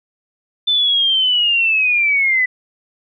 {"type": "linear sweep", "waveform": "sine", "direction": "down", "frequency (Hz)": [3545, 1980], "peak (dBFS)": -12, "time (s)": [0.67, 2.46], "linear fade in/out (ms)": 10, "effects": []}